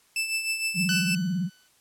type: tone with tremolo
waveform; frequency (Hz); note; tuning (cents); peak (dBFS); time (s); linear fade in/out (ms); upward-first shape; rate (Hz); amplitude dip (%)
sawtooth; 2642; E7; +3; -20; 0.16-1.15; 2; triangle; 6.5; 65
type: tone with vibrato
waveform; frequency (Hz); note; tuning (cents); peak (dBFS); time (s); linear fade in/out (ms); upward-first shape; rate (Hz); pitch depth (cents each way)
sine; 179.2; F3; +45; -24; 0.74-1.5; 50; sine; 18; 160
type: tone with exponential decay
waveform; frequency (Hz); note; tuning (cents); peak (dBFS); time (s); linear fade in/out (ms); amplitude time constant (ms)
15% pulse; 1500; F#6; +23; -17; 0.89-1.68; 1; 170
effects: white hiss -62 dBFS RMS until 1.8 s + low-pass 12000 Hz 12 dB/octave